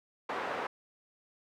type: band-pass noise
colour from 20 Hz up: pink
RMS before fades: -36 dBFS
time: 0.29-0.67 s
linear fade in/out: 5 ms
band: 530 to 1500 Hz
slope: 12 dB/octave
effects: none